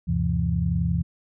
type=tone cluster; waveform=sine; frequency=76.6 / 98.1 / 128.7 / 169 Hz; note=D#2 / G2 / C3 / E3; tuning=-27 / +2 / -28 / +43 cents; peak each=-26 / -29 / -28 / -24 dBFS; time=0.07-1.03 s; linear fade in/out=20 ms; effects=none